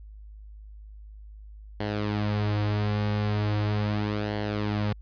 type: tone with flanger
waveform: sawtooth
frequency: 104.6 Hz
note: G#2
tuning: 13 cents sharp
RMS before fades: -27 dBFS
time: 1.8-4.93 s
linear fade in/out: 5 ms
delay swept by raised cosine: 0.8 to 6.6 ms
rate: 0.39 Hz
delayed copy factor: -0.55
effects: added 52 Hz sine -42 dBFS peak until 5.01 s + resampled to 11025 Hz